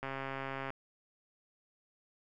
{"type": "click train", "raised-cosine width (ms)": 0.5, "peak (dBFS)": -24, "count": 92, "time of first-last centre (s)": [0.03, 0.704], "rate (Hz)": 135, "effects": []}